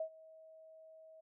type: tone with ADSR envelope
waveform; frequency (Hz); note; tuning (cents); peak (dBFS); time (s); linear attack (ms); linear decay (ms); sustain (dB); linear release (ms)
sine; 639; D#5; +46; -34; 0-1.21; 4; 84; -21; 11
effects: none